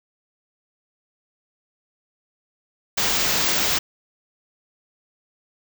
white band-stop noise, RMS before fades -21 dBFS, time 2.97-3.79 s, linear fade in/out 10 ms, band 7300 to 16000 Hz, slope 48 dB/octave, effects none

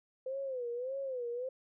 sine tone with vibrato, 510 Hz, C5, 44 cents flat, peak -35 dBFS, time 0.26-1.49 s, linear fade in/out 5 ms, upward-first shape sine, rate 1.7 Hz, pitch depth 130 cents each way, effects none

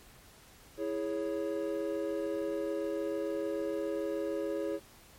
triangle chord, C# minor, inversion first, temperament equal with one note detuned, 328.5 / 415.3 / 554.4 Hz, E4 / G#4 / C#5, -6 / 0 / 0 cents, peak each -34 dBFS, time 0.77-4.8 s, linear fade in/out 50 ms, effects pink hiss -57 dBFS RMS until 5.18 s + MP3 64 kbps

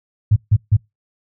sine tone bursts, 105.5 Hz, G#2, 28 cents sharp, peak -8 dBFS, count 3, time 0.31-0.769 s, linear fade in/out 10 ms, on 53 ms, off 150 ms, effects noise-tail reverb RT60 0.2 s tail -25 dB re dry

